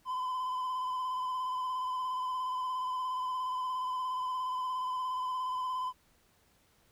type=tone with vibrato; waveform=triangle; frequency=1017 Hz; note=C6; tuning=50 cents flat; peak=-30 dBFS; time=0.05-5.93 s; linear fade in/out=50 ms; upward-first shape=square; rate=17 Hz; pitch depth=23 cents each way; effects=pink hiss -68 dBFS RMS until 6.91 s